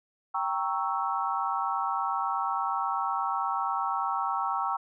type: chord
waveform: sine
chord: G diminished seventh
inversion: none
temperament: equal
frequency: 784 / 932.3 / 1108.7 / 1318.5 Hz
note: G5 / Bb5 / Db6 / Fb6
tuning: 0 / 0 / 0 / 0 cents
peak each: -32 dBFS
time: 0.34-4.77 s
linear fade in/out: 10 ms
effects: none